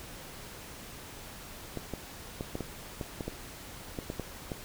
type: clicks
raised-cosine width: 2 ms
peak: -21 dBFS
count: 12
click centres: 1.773 / 1.937 / 2.409 / 2.554 / 2.607 / 3.012 / 3.208 / 3.28 / 3.988 / 4.101 / 4.197 / 4.518 s
effects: pink hiss -46 dBFS RMS until 4.64 s